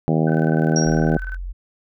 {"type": "harmonic tone", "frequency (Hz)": 79.3, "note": "D#2", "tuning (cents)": 33, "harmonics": [2, 3, 4, 5, 6, 7, 8, 9, 10], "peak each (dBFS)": [-18, -22, -24, -26, -28, -29, -30, -31, -32], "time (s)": [0.08, 1.17], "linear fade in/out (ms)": 0}
{"type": "tone with tremolo", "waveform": "sine", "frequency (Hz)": 1522, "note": "F#6", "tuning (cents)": 48, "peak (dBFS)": -28, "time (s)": [0.27, 1.37], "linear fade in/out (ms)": 5, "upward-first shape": "square", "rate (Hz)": 20, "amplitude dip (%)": 75}
{"type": "tone with exponential decay", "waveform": "sine", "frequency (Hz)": 5630, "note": "F8", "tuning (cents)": 13, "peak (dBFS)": -18, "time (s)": [0.76, 1.1], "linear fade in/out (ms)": 2, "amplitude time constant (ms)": 73}
{"type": "tone", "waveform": "sine", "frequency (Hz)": 44.58, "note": "F1", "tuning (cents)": 36, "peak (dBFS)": -26, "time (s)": [0.85, 1.53], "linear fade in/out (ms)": 20}
{"effects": []}